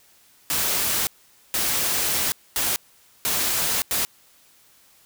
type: noise bursts at uneven times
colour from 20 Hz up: white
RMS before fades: -23 dBFS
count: 5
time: 0.5-1.07 / 1.54-2.32 / 2.56-2.76 / 3.25-3.82 / 3.91-4.05 s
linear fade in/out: 0 ms
effects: white hiss -56 dBFS RMS until 5.05 s